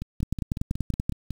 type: two click trains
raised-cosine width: 5 ms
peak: -13 / -19 dBFS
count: 10 / 8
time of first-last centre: 0.23-1.095 / 0.02-1.307 s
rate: 10.4 / 5.44 Hz
effects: 7-bit